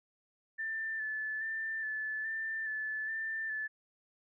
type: tone with vibrato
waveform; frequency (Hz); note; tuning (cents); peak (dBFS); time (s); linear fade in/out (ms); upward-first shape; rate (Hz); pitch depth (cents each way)
sine; 1760; A6; 0; -34; 0.58-3.68; 20; square; 1.2; 22
effects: none